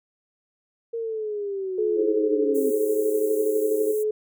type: linear sweep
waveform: sine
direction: down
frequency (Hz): 465.2 to 260.3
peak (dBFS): -26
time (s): 0.93-2.71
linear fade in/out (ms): 10
type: tone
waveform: sine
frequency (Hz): 427.8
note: A4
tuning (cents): -49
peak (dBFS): -21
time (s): 1.78-4.11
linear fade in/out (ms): 5
type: chord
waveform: sine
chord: A half-diminished seventh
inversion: second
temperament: just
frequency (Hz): 316.8 / 396 / 440 / 528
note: Eb4 / G4 / A4 / C5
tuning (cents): +31 / +18 / 0 / +16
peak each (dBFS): -31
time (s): 1.95-3.95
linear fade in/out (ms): 50
type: high-pass noise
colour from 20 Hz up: white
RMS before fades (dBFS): -40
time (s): 2.54-4.04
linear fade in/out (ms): 20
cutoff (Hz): 7100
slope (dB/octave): 48
effects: none